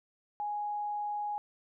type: tone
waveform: sine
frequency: 830.6 Hz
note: G#5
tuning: in tune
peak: -32 dBFS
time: 0.4-1.38 s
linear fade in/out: 0 ms
effects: none